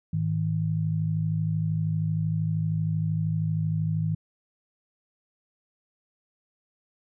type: tone pair together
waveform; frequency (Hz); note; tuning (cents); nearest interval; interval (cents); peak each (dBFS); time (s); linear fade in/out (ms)
sine; 106.12 / 159; G#2 / D#3; +38 / +38; perfect fifth; 700; -28 / -25; 0.13-4.15; 5
effects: none